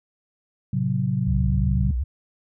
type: chord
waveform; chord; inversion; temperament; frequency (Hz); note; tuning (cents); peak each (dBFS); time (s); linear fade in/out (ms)
sine; F# diminished; first; just; 111 / 133.2 / 185; A2 / C3 / F#3; +16 / +31 / 0; -27 / -23 / -25; 0.73-1.91; 5
type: tone with vibrato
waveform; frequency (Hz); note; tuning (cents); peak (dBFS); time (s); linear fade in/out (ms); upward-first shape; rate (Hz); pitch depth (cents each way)
sine; 67.3; C2; +49; -21; 1.27-2.04; 10; sine; 8.2; 250
effects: none

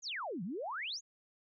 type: exponential two-way sweep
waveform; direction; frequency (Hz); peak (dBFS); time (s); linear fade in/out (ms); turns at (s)
sine; down then up; 7040 to 160.9 to 7040; -37; 0.02-1.01; 50; 0.43
effects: none

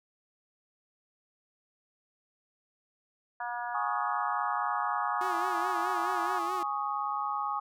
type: harmonic tone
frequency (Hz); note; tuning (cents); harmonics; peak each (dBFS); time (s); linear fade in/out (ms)
240.4; B3; -46; 3 / 4 / 5 / 6 / 7; -37 / -37 / -43 / -41 / -42; 3.4-6.39; 5
type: chord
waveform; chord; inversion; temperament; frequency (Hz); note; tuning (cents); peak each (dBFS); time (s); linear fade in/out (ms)
sine; Ab suspended fourth; none; just; 830.6 / 1107.5 / 1245.9; Ab5 / Db6 / Eb6; 0 / -2 / +2; -34; 3.74-7.6; 10
type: tone with vibrato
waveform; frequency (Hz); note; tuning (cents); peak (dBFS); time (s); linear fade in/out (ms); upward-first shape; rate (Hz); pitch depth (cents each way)
sawtooth; 355.3; F4; +30; -33; 5.21-6.63; 2; sine; 4.7; 99
effects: none

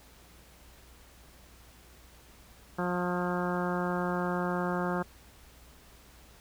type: harmonic tone with a mistuned harmonic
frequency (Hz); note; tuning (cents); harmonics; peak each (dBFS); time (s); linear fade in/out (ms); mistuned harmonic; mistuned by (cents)
178.3; F3; +36; 1 / 2 / 3 / 4 / 5 / 6 / 7 / 8 / 9; -32 / -35 / -37 / -38 / -39 / -40 / -40 / -41 / -42; 2.78-5.03; 10; 8; -31
effects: added 60 Hz sine -57 dBFS peak until 6.4 s + pink hiss -57 dBFS RMS until 6.4 s

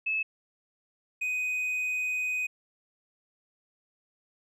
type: tone pair in turn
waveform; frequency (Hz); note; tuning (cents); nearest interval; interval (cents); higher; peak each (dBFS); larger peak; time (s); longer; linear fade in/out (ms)
sine / triangle; 2600 / 2500; E7 / D#7; -24 / +8; minor second; 68; first; -26; neither; 0.06-0.23 / 1.21-2.47; second; 10
effects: resampled to 32000 Hz

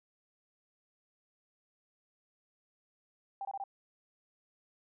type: tone bursts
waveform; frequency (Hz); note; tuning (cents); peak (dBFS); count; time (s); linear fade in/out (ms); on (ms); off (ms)
sine; 789; G5; +11; -36; 4; 3.41-3.639; 2; 40; 23
effects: none

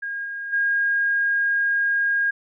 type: tone with level steps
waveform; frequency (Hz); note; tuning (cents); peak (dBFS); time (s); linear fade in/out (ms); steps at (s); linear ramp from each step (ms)
sine; 1626; G#6; -37; -26 / -28 / -18; 0.02-2.31; 10; 0.24 / 0.52; 20
effects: none

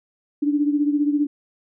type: beating tone pair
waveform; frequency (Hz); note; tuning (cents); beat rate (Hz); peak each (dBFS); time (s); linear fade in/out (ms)
sine; 290 / 305; D4 / D#4; -22 / -34; 15; -18 / -24; 0.42-1.27; 10
effects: none

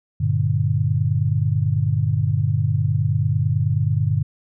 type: chord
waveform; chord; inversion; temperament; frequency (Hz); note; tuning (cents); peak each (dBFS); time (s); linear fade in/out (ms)
sine; G minor; none; just; 98 / 117.6 / 147; G2 / Bb2 / D3; 0 / +16 / +2; -21; 0.2-4.23; 10
effects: none

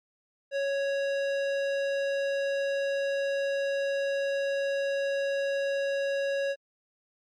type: tone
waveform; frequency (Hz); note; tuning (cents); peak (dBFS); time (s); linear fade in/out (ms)
square; 554.4; C#5; 0; -27; 0.51-6.56; 50
effects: low-pass 4000 Hz 12 dB/octave + MP3 64 kbps

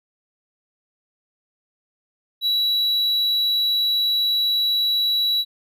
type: tone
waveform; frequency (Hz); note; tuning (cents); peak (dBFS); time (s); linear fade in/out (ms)
triangle; 3916; B7; -15; -16; 2.41-5.45; 50
effects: none

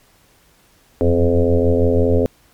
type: tone with frequency modulation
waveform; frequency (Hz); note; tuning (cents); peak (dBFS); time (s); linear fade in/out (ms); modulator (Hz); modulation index
sine; 258.9; C4; -18; -11; 1.01-2.26; 0; 85.2; 3.5
effects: pink hiss -54 dBFS RMS until 2.53 s + MP3 96 kbps

